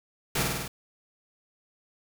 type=noise with echo; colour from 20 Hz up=pink; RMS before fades=-27 dBFS; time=0.35-0.43 s; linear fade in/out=5 ms; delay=50 ms; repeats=5; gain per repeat=-2 dB; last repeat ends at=0.68 s; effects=none